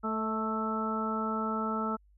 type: harmonic tone with a mistuned harmonic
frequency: 220 Hz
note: A3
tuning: in tune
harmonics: 1 / 2 / 3 / 4 / 5 / 6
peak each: -33 / -38 / -41 / -39 / -44 / -33 dBFS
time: 0.03-1.97 s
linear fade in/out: 20 ms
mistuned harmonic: 3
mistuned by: -25 cents
effects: added 50 Hz sine -59 dBFS peak until 2.17 s